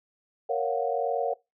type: chord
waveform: sine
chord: Gb major seventh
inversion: first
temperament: equal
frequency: 466.2 / 554.4 / 698.5 / 740 Hz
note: Bb4 / Db5 / F5 / Gb5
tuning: 0 / 0 / 0 / 0 cents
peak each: -29 / -30 / -31 / -31 dBFS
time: 0.49-1.34 s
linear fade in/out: 10 ms
effects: noise-tail reverb RT60 0.2 s tail -21 dB re dry